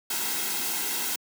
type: noise with comb filter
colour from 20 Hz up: white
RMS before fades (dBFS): -29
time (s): 0.1-1.16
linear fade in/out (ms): 5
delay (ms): 1.7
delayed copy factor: -0.65
effects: high-pass 200 Hz 12 dB/octave